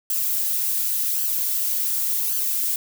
violet noise with flanger, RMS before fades -23 dBFS, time 0.1-2.76 s, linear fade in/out 2 ms, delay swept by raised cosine 0.65 to 4.75 ms, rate 0.89 Hz, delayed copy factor +0.6, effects none

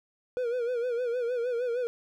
triangle tone with vibrato, 484.2 Hz, B4, 34 cents flat, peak -25 dBFS, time 0.37-1.87 s, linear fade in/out 0 ms, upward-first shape sine, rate 6.5 Hz, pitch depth 81 cents each way, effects none

